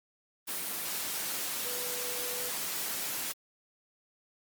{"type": "tone in noise", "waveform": "sine", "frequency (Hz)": 491.7, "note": "B4", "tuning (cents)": -8, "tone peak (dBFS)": -42, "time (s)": [1.64, 2.51], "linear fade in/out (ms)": 20, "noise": "white", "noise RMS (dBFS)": -35, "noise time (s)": [0.47, 3.33], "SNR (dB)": -10, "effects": ["high-pass 150 Hz 12 dB/octave", "Opus 24 kbps"]}